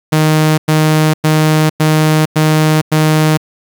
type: tone bursts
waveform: sawtooth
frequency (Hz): 155.4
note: D#3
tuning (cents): -2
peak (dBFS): -4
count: 6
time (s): 0.12-3.375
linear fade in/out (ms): 10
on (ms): 460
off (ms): 99
effects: 7-bit